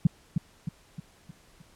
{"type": "tone with echo", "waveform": "sine", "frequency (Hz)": 163.4, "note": "E3", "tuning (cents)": -15, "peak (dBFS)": -14, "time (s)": [0.05, 0.07], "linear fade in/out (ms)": 5, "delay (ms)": 310, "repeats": 5, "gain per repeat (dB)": -6, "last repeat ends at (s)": 1.62, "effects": ["pink hiss -59 dBFS RMS until 1.75 s", "low-pass 11000 Hz 12 dB/octave"]}